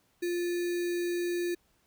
sine tone with sample-and-hold, 349.2 Hz, F4, in tune, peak -28 dBFS, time 0.22-1.55 s, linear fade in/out 10 ms, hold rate 2100 Hz, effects pink hiss -70 dBFS RMS until 1.86 s

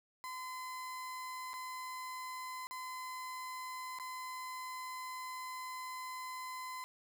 35% pulse tone with dropouts, 1022 Hz, C6, 41 cents flat, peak -40 dBFS, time 0.24-6.84 s, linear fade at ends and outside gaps 0 ms, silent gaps 1.533-1.539 / 2.67-2.71 / 3.987-3.998 s, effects none

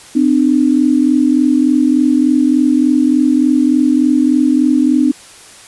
sine tone pair together, 257.3 / 300.7 Hz, C4 / D4, -29 / +41 cents, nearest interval minor third, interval 270 cents, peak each -11 dBFS, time 0.15-5.12 s, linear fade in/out 10 ms, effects white hiss -38 dBFS RMS until 5.67 s + resampled to 24000 Hz

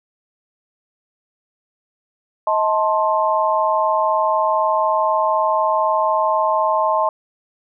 sine chord, A diminished, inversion second, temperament just, 633.6 / 880 / 1056 Hz, Eb5 / A5 / C6, +31 / 0 / +16 cents, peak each -19 dBFS, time 2.47-7.09 s, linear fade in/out 2 ms, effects none

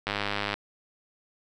click train, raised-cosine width 0.3 ms, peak -12 dBFS, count 49, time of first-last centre 0.07-0.541 s, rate 102 Hz, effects none

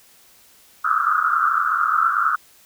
white band-pass noise, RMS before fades -19 dBFS, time 0.84-2.36 s, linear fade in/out 10 ms, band 1200 to 1400 Hz, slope 96 dB/octave, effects white hiss -52 dBFS RMS until 2.65 s

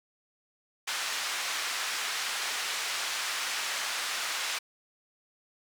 pink band-pass noise, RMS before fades -33 dBFS, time 0.87-4.59 s, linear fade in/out 10 ms, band 1300 to 7400 Hz, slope 12 dB/octave, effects none

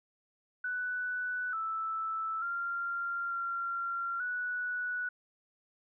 sine tone with pitch steps, 1488 / 1317 / 1387 / 1377 / 1475 Hz, F#6 / E6 / F6 / F6 / F#6, +9 / -2 / -12 / -25 / -6 cents, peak -32 dBFS, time 0.64-5.09 s, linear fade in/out 5 ms, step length 890 ms, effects none

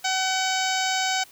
harmonic tone with a mistuned harmonic, 756 Hz, F#5, 37 cents sharp, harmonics 1 / 2 / 3 / 4 / 5 / 6 / 7 / 8 / 9 / 10, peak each -26 / -29 / -31 / -32 / -33 / -34 / -34 / -35 / -36 / -36 dBFS, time 0.04-1.24 s, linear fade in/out 10 ms, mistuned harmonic 7, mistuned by -23 cents, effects white hiss -51 dBFS RMS until 1.31 s

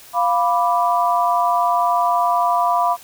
sine chord, B diminished, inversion second, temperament equal, 698.5 / 987.8 / 1174.7 Hz, F5 / B5 / D6, 0 / 0 / 0 cents, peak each -18 / -18 / -21 dBFS, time 0.13-2.97 s, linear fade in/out 50 ms, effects white hiss -43 dBFS RMS until 3.03 s

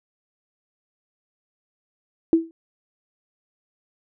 sine tone with exponential decay, 328.1 Hz, E4, 8 cents flat, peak -9 dBFS, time 2.33-2.51 s, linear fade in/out 1 ms, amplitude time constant 39 ms, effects none

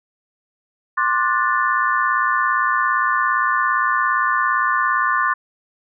sine chord, D dominant seventh, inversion third, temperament just, 1057.2 / 1174.7 / 1468.3 / 1762 Hz, C6 / D6 / F#6 / A6, +18 / 0 / -14 / +2 cents, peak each -20 / -21 / -23 / -21 dBFS, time 0.97-5.34 s, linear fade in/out 10 ms, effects none

